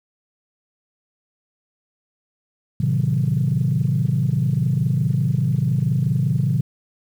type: chord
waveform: sine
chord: A diminished seventh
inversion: none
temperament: equal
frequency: 110 / 130.81 / 155.56 / 185 Hz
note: A2 / C3 / Eb3 / Gb3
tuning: 0 / 0 / 0 / 0 cents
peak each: -24 / -19 / -21 / -25 dBFS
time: 2.8-6.61 s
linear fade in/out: 5 ms
effects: tanh soft clip ceiling -9 dBFS + 8-bit